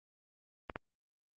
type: clicks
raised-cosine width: 0.5 ms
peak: -23 / -22 dBFS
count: 2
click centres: 0.698 / 0.759 s
effects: Opus 32 kbps